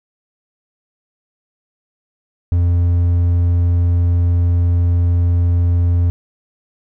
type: tone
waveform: triangle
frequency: 86.9 Hz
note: F2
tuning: 8 cents flat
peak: -9 dBFS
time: 2.52-6.1 s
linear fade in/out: 0 ms
effects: none